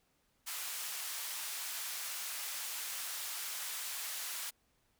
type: band-pass noise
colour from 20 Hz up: white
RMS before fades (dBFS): -41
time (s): 0.46-4.51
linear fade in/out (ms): 20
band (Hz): 930 to 16000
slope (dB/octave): 12
effects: pink hiss -75 dBFS RMS until 4.99 s